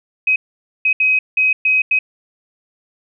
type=tone bursts at uneven times; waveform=sine; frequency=2530 Hz; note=D#7; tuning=28 cents sharp; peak=-11 dBFS; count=6; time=0.27-0.36 / 0.85-0.93 / 1-1.19 / 1.37-1.53 / 1.65-1.82 / 1.91-1.99 s; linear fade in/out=5 ms; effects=none